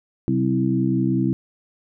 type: harmonic tone with a mistuned harmonic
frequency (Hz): 65.41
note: C2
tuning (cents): 0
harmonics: 2 / 3 / 4 / 5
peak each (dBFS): -23 / -23 / -23 / -23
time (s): 0.28-1.33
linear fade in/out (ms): 0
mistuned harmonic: 3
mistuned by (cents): -46
effects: none